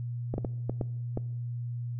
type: clicks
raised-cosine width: 2 ms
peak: -17 dBFS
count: 6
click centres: 0.34 / 0.381 / 0.448 / 0.696 / 0.812 / 1.174 s
effects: noise-tail reverb RT60 0.9 s tail -21 dB re dry + added 120 Hz sine -32 dBFS peak until 1.99 s